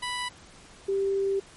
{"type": "tone pair in turn", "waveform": ["15% pulse", "sine"], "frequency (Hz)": [987.8, 392], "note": ["B5", "G4"], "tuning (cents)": [0, 0], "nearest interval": "octave + major third", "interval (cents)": 1600, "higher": "first", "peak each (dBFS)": -23, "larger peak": "neither", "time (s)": [[0.02, 0.29], [0.88, 1.4]], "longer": "second", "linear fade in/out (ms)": 10, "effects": ["pink hiss -51 dBFS RMS until 1.56 s", "MP3 48 kbps"]}